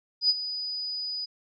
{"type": "tone with ADSR envelope", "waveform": "sine", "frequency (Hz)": 4960, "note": "D#8", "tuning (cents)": -6, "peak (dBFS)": -17, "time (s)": [0.21, 1.26], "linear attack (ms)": 84, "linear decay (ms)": 37, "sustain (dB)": -13, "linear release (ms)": 18, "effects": []}